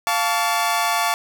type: chord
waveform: sawtooth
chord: F augmented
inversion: none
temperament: equal with one note detuned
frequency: 698.5 / 880 / 1137.3 Hz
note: F5 / A5 / C#6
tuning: 0 / 0 / +44 cents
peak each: -19 dBFS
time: 0.07-1.14 s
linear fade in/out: 0 ms
effects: none